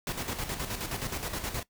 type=noise with tremolo; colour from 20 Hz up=pink; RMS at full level=-33 dBFS; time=0.07-1.63 s; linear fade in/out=2 ms; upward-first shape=square; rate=9.5 Hz; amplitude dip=55%; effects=noise-tail reverb RT60 0.1 s tail -18 dB re dry